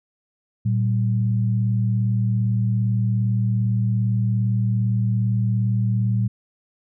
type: tone pair together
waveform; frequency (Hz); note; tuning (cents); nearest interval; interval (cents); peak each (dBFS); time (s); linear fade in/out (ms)
sine; 114.9 / 192.4; A#2 / G3; -25 / -32; major sixth; 893; -18 / -25; 0.65-6.28; 10
effects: none